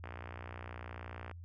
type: click train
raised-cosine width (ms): 0.5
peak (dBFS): -30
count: 77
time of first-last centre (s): 0.04-1.313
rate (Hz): 59.7
effects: added 86 Hz sine -46 dBFS peak until 1.44 s